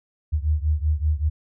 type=beating tone pair; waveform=sine; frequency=74.5 / 79.7 Hz; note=D2 / D#2; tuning=+25 / +42 cents; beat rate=5.2 Hz; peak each=-21 / -23 dBFS; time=0.32-1.3 s; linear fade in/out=20 ms; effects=none